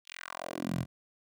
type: tone with high-pass filter sweep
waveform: 10% pulse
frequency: 43.65 Hz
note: F1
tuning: in tune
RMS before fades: -37 dBFS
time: 0.05-0.86 s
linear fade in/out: 50 ms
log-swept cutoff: 3400 to 98 Hz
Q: 2.6
effects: none